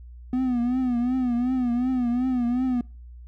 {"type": "tone with vibrato", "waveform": "triangle", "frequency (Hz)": 248.3, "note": "B3", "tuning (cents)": 9, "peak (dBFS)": -19, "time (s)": [0.33, 2.81], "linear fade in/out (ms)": 2, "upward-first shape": "triangle", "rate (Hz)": 2.7, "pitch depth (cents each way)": 96, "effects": ["noise-tail reverb RT60 0.4 s tail -26 dB re dry", "added 60 Hz sine -40 dBFS peak until 3.27 s"]}